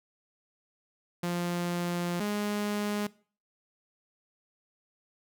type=tone pair in turn; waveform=sawtooth; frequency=174.61 / 207.2 Hz; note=F3 / G#3; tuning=0 / -4 cents; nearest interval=minor third; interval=296 cents; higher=second; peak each=-25 dBFS; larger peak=neither; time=1.23-2.2 / 2.2-3.07 s; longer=first; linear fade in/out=5 ms; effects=noise-tail reverb RT60 0.4 s tail -20 dB re dry